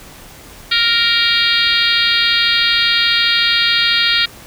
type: harmonic tone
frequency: 466.2 Hz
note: A#4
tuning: in tune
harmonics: 3 / 4 / 5 / 6 / 7 / 8 / 9 / 10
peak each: -20 / -20 / -20 / -22 / -19 / -17 / -20 / -22 dBFS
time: 0.71-4.26 s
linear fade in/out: 10 ms
effects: pink hiss -38 dBFS RMS until 4.46 s